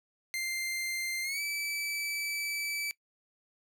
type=tone with pitch glide; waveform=sawtooth; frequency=2093 to 2309 Hz; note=C7 to D7; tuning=0 to -30 cents; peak=-29 dBFS; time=0.34-2.91 s; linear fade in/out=0 ms; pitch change=+170 cents; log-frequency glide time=1.23-1.41 s; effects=noise-tail reverb RT60 0.1 s tail -20 dB re dry